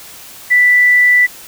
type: tone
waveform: sine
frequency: 1975.5 Hz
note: B6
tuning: in tune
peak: -6 dBFS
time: 0.5-1.27 s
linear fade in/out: 20 ms
effects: white hiss -35 dBFS RMS until 1.47 s